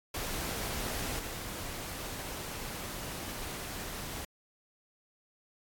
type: noise with level steps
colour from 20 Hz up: pink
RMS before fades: -36 / -40 dBFS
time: 0.14-4.25 s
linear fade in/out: 5 ms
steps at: 1.19 s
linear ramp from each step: 2 ms
effects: AAC 64 kbps